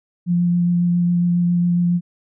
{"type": "tone with vibrato", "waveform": "sine", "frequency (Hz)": 174.61, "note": "F3", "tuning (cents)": 0, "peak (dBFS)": -14, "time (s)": [0.26, 2.01], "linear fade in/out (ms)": 50, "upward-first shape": "sine", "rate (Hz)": 7.3, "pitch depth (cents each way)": 11, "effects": []}